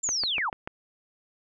sine linear sweep, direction down, 7340 to 704 Hz, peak -25 dBFS, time 0.03-0.5 s, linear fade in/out 10 ms
click train, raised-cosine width 0.5 ms, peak -18 dBFS, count 5, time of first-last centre 0.09-0.675 s, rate 6.84 Hz
effects none

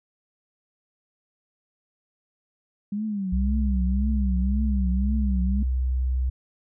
sine tone with vibrato, 199.8 Hz, G3, 33 cents sharp, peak -25 dBFS, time 2.92-5.63 s, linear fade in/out 5 ms, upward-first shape triangle, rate 1.9 Hz, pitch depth 170 cents each way
sine tone, 63.7 Hz, C2, 46 cents flat, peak -21 dBFS, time 3.32-6.3 s, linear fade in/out 10 ms
effects none

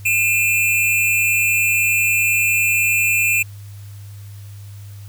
square tone pair together, 2421 / 2651 Hz, D#7 / E7, -48 / +9 cents, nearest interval major second, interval 157 cents, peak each -18 dBFS, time 0.05-3.43 s, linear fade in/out 10 ms, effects added 101 Hz sine -33 dBFS peak until 5.08 s + white hiss -49 dBFS RMS until 5.08 s

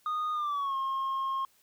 sine tone with pitch glide, 1233 to 1073.4 Hz, D#6 to C6, -16 to +44 cents, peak -26 dBFS, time 0.06-1.45 s, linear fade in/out 2 ms, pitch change -240 cents, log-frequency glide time 0.33-0.76 s, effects tanh soft clip ceiling -28 dBFS + white hiss -66 dBFS RMS until 1.62 s

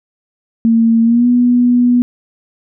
sine tone with pitch glide, 228 to 244.4 Hz, A#3 to B3, -38 to -18 cents, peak -7 dBFS, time 0.65-2.02 s, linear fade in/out 0 ms, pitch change +120 cents, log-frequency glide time 1.03-1.27 s, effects none

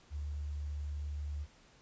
sine tone with quantisation, 73.42 Hz, D2, in tune, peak -36 dBFS, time 0.1-1.47 s, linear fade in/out 50 ms, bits 11, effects pink hiss -63 dBFS RMS until 1.81 s + resampled to 16000 Hz

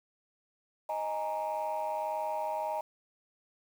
sine chord, D# suspended fourth, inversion none, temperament equal, 622.3 / 830.6 / 932.3 Hz, D#5 / G#5 / A#5, 0 / 0 / 0 cents, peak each -34 / -35 / -34 dBFS, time 0.89-2.81 s, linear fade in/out 5 ms, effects tanh soft clip ceiling -26 dBFS + 9-bit

